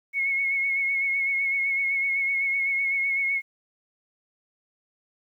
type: tone with vibrato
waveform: sine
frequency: 2188 Hz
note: C#7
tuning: 23 cents flat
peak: -22 dBFS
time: 0.13-3.42 s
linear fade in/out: 50 ms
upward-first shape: sine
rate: 7.9 Hz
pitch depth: 31 cents each way
effects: 10-bit